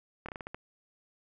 slowing click train, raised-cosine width 0.5 ms, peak -24 dBFS, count 7, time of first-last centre 0.26-0.545 s, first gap 26 ms, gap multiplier 1.24, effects none

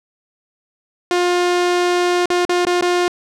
sawtooth tone with dropouts, 354.7 Hz, F4, 27 cents sharp, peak -10 dBFS, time 1.11-3.08 s, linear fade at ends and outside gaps 1 ms, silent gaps 2.257-2.302 / 2.451-2.493 / 2.651-2.668 / 2.811-2.823 s, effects low-pass 7000 Hz 12 dB/octave

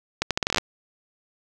accelerating click train, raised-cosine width 0.2 ms, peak -4 dBFS, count 11, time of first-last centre 0.22-0.582 s, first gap 87 ms, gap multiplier 0.78, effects none

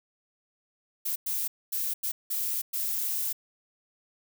violet noise bursts at uneven times, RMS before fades -30 dBFS, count 6, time 1.05-1.16 / 1.26-1.48 / 1.72-1.94 / 2.03-2.12 / 2.3-2.62 / 2.73-3.33 s, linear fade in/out 10 ms, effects none

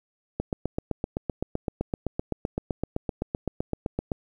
click train, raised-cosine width 2 ms, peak -13 dBFS, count 30, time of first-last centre 0.4-4.118 s, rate 7.8 Hz, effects 9-bit

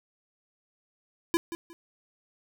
square tone with echo, 336.5 Hz, E4, 36 cents sharp, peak -22 dBFS, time 1.34-1.37 s, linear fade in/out 0 ms, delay 180 ms, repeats 2, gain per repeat -12 dB, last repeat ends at 1.73 s, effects none

